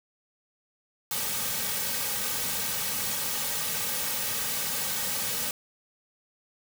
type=noise with comb filter; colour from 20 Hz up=white; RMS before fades=-30 dBFS; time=1.11-5.51 s; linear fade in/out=2 ms; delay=2.9 ms; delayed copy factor=-0.85; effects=none